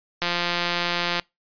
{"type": "click train", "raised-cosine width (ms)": 0.2, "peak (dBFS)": -6, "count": 171, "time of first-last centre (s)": [0.22, 1.197], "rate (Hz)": 174, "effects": ["noise-tail reverb RT60 0.2 s tail -25 dB re dry", "resampled to 11025 Hz"]}